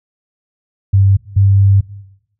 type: tone pair in turn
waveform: sine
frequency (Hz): 97.9 / 98.58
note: G2 / G2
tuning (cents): -2 / +10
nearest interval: unison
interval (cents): 12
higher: second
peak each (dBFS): -6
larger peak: neither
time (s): 0.93-1.17 / 1.36-1.81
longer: second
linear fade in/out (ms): 10
effects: noise-tail reverb RT60 0.9 s tail -19 dB re dry